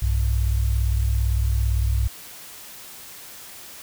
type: tone pair together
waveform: sine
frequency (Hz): 62.2 / 99.9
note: B1 / G2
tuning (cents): +13 / +33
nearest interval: minor sixth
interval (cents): 820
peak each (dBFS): -19 / -24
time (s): 0.02-2.08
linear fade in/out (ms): 5
effects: white hiss -41 dBFS RMS until 3.82 s

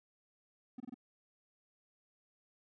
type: tone bursts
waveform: triangle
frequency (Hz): 249.8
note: B3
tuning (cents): +20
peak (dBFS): -40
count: 4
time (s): 0.78-0.943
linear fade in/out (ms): 5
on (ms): 22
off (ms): 25
effects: none

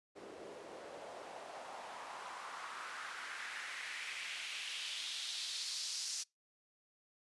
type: noise with band-pass filter sweep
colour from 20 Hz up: white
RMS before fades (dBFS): -45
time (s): 0.15-6.24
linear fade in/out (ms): 20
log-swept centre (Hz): 380 to 5700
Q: 2.3
effects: noise-tail reverb RT60 0.2 s tail -26 dB re dry + resampled to 24000 Hz

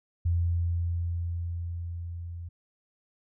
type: tone with level ramp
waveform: sine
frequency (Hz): 85.6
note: F2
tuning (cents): -34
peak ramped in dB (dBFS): -22 to -36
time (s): 0.25-2.49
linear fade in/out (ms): 10
effects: none

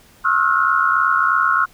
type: tone cluster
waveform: sine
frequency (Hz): 1086 / 1297 / 1385 / 1448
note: C#6 / E6 / F6 / F#6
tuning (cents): -36 / -28 / -15 / -38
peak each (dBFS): -19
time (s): 0.24-1.66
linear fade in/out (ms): 20
effects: pink hiss -50 dBFS RMS until 1.73 s

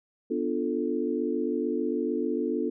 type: chord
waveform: sine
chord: B half-diminished seventh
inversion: none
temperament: equal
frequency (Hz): 246.9 / 293.7 / 349.2 / 440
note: B3 / D4 / F4 / A4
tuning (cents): 0 / 0 / 0 / 0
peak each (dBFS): -31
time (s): 0.3-2.7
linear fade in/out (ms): 10
effects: none

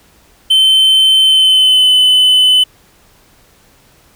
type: tone with pitch glide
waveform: triangle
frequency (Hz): 3083 to 3021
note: G7 to F#7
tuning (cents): -29 to +35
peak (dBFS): -4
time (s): 0.5-2.64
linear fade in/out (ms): 10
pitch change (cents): -36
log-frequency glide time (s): 1.22-1.93
effects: pink hiss -48 dBFS RMS until 4.15 s

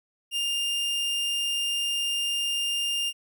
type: tone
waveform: 40% pulse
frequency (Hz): 2807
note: F7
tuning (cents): +8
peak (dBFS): -24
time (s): 0.31-3.13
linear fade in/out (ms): 50
effects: none

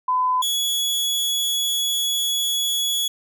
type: tone pair in turn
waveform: sine / sawtooth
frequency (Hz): 1010 / 3376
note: B5 / G#7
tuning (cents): +39 / +28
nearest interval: octave + major sixth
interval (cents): 2089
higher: second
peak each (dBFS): -17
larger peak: neither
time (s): 0.08-0.42 / 0.42-3.08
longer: second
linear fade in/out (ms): 5
effects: none

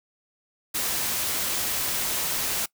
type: noise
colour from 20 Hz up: white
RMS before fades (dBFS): -27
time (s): 0.74-2.66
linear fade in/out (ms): 10
effects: noise-tail reverb RT60 0.1 s tail -22 dB re dry

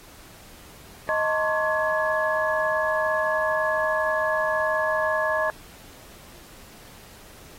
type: tone cluster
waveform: sine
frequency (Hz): 627 / 901 / 1064 / 1142 / 1687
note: D#5 / A5 / C6 / D6 / G#6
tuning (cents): +13 / +41 / +29 / -49 / +27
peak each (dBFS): -24 / -31 / -29 / -33 / -26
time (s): 1.09-5.5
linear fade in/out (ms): 0
effects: pink hiss -48 dBFS RMS until 7.58 s + AAC 48 kbps

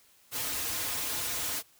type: noise with comb filter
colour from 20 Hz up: white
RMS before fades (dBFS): -33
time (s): 0.31-1.63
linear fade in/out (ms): 50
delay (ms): 5.2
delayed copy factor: -1
effects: white hiss -62 dBFS RMS until 1.79 s

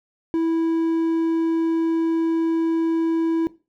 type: tone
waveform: triangle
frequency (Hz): 328.1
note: E4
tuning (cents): -8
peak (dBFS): -16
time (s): 0.34-3.47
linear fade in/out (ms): 0
effects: noise-tail reverb RT60 0.3 s tail -18 dB re dry

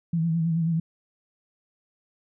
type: tone with vibrato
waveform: sine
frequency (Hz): 164.81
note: E3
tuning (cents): 0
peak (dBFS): -21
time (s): 0.13-0.8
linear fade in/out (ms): 5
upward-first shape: sine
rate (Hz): 9.3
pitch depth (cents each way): 50
effects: none

